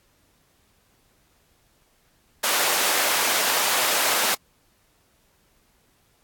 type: high-pass noise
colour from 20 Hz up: pink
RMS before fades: -22 dBFS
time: 2.43-4.35 s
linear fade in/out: 10 ms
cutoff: 650 Hz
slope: 12 dB/octave
effects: pink hiss -63 dBFS RMS until 6.23 s + AAC 64 kbps